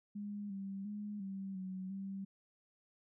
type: tone with pitch steps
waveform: sine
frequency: 205.1 / 195.4 / 207.6 / 193.9 / 187.3 / 194.7 Hz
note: G#3 / G3 / G#3 / G3 / F#3 / G3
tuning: -21 / -5 / 0 / -19 / +21 / -12 cents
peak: -40 dBFS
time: 0.15-2.25 s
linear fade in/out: 10 ms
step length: 350 ms
effects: none

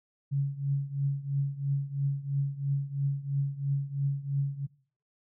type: tone with tremolo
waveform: sine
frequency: 139.6 Hz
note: C#3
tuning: 13 cents sharp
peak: -23 dBFS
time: 0.31-4.67 s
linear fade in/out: 20 ms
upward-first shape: triangle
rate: 3 Hz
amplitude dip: 90%
effects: noise-tail reverb RT60 0.5 s tail -22 dB re dry

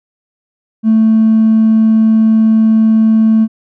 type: tone with hard clipping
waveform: sine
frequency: 221 Hz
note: A3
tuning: 8 cents sharp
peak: -6 dBFS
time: 0.83-3.48 s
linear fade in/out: 50 ms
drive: 1 dB
effects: none

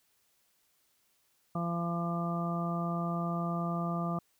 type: harmonic tone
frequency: 170.7 Hz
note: F3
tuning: 39 cents flat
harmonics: 1 / 2 / 3 / 4 / 5 / 6 / 7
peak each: -32 / -42 / -46 / -38 / -48 / -48 / -38 dBFS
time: 1.55-4.19 s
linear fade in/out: 5 ms
effects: white hiss -72 dBFS RMS until 4.39 s

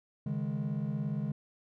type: chord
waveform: triangle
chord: C# suspended second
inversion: none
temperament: just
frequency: 138.59 / 155.92 / 207.9 Hz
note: C#3 / D#3 / G#3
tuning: 0 / +4 / +2 cents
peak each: -33 dBFS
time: 0.26-1.32 s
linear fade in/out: 5 ms
effects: tanh soft clip ceiling -23 dBFS

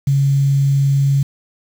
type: tone with quantisation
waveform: sine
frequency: 138.59 Hz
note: C#3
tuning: in tune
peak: -11 dBFS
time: 0.07-1.23 s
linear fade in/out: 5 ms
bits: 6
effects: none

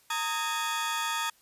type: tone cluster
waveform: 30% pulse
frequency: 919 / 1251 / 1646 / 3398 Hz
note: A#5 / D#6 / G#6 / G#7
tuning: -25 / +9 / -16 / +39 cents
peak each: -30 / -30 / -36 / -34 dBFS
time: 0.1-1.3 s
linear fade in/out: 5 ms
effects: white hiss -63 dBFS RMS until 1.41 s + resampled to 32000 Hz

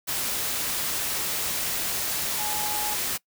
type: tone in noise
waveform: sine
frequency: 842 Hz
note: G#5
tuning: 24 cents sharp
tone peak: -32 dBFS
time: 2.38-2.95 s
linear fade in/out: 20 ms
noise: white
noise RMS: -28 dBFS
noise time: 0.07-3.18 s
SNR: -7 dB
effects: noise-tail reverb RT60 0.1 s tail -22 dB re dry

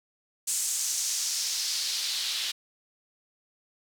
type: noise with band-pass filter sweep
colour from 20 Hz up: white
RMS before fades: -30 dBFS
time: 0.47-2.52 s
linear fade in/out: 10 ms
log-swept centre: 7800 to 3600 Hz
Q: 2.2
effects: none

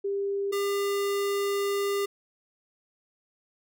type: tone pair in turn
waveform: sine / square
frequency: 398.1 / 400.9 Hz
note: G4 / G4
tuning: +27 / +39 cents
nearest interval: unison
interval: 12 cents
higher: second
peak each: -26 dBFS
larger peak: neither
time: 0.04-0.52 / 0.52-2.06 s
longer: second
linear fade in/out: 10 ms
effects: none

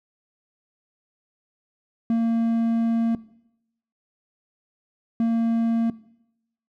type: tone bursts at uneven times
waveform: triangle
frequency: 229.2 Hz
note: A#3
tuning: 29 cents flat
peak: -16 dBFS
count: 2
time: 2.1-3.15 / 5.2-5.9 s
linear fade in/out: 2 ms
effects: noise-tail reverb RT60 0.8 s tail -19 dB re dry

